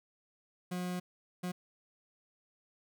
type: tone bursts at uneven times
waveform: 40% pulse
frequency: 180 Hz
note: F#3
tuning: 47 cents flat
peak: -34 dBFS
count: 2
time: 0.71-1 / 1.43-1.52 s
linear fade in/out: 10 ms
effects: none